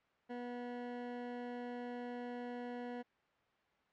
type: tone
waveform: 20% pulse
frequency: 243.6 Hz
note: B3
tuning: 24 cents flat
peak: -37 dBFS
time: 0.29-3.03 s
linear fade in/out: 20 ms
effects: white hiss -73 dBFS RMS until 3.92 s + low-pass 2000 Hz 12 dB/octave